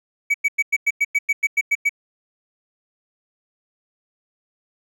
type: tone bursts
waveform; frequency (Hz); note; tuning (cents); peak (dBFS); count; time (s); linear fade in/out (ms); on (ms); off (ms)
triangle; 2273; C#7; +43; -13; 12; 0.3-1.894; 10; 43; 98
effects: none